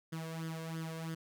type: tone with flanger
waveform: sawtooth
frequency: 162.3 Hz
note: E3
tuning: 27 cents flat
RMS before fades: -41 dBFS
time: 0.12-1.15 s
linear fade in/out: 10 ms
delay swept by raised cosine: 0.6 to 1.9 ms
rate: 3 Hz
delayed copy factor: +0.7
effects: none